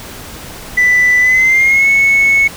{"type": "tone with pitch glide", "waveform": "sine", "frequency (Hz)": [1986, 2204], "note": ["B6", "C#7"], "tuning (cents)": [9, -11], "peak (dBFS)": -5, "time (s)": [0.77, 2.48], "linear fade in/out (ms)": 10, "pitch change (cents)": 180, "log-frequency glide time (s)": [1.2, 1.88], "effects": ["tanh soft clip ceiling -4 dBFS", "pink hiss -30 dBFS RMS until 2.56 s"]}